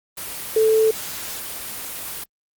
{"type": "tone in noise", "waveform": "sine", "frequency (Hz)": 440.2, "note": "A4", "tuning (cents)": 1, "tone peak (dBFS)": -13, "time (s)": [0.56, 0.91], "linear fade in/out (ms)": 5, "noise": "white", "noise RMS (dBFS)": -31, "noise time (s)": [0.17, 2.24], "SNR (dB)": 15, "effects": ["Opus 24 kbps"]}